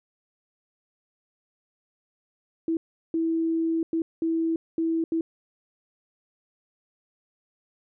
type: tone bursts at uneven times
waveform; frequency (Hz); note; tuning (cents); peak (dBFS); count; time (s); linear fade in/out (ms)
sine; 327.2; E4; -13; -22; 6; 2.68-2.77 / 3.14-3.83 / 3.93-4.02 / 4.22-4.56 / 4.78-5.04 / 5.12-5.21; 2
effects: none